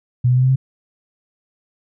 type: tone with pitch steps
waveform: sine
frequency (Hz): 123.47 / 125.63 / 127.82 / 130.06 / 132.33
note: B2 / B2 / C3 / C3 / C3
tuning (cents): 0 / +30 / -40 / -10 / +20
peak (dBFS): -11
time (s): 0.24-0.56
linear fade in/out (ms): 10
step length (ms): 64
effects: none